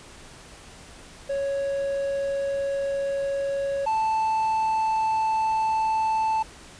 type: tone pair in turn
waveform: triangle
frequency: 554.4 / 880.3 Hz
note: C#5 / A5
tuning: 0 / +1 cents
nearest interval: minor sixth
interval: 801 cents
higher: second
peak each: -22 / -19 dBFS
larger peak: second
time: 1.29-3.86 / 3.86-6.43 s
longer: neither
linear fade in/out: 10 ms
effects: pink hiss -46 dBFS RMS until 6.79 s + resampled to 22050 Hz